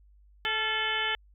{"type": "harmonic tone with a mistuned harmonic", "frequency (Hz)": 435, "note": "A4", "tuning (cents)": -20, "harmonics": [1, 2, 3, 4, 5, 6, 7, 8], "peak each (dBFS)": [-40, -36, -36, -32, -34, -39, -32, -38], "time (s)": [0.45, 1.15], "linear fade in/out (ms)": 0, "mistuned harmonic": 3, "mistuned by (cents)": 79, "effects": ["added 50 Hz sine -55 dBFS peak until 1.34 s"]}